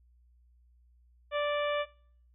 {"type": "harmonic tone", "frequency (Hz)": 586, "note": "D5", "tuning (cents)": -4, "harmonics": [1, 2, 3, 4, 5, 6], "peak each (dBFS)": [-29, -35, -39, -41, -43, -45], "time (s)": [1.31, 1.86], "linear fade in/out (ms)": 50, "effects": ["noise-tail reverb RT60 0.6 s tail -23 dB re dry", "added 60 Hz sine -60 dBFS peak until 2.34 s"]}